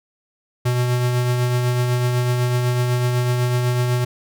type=tone with tremolo; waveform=square; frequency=123.47 Hz; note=B2; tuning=in tune; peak=-16 dBFS; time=0.65-4.05 s; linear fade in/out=10 ms; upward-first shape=triangle; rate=8 Hz; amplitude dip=35%; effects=none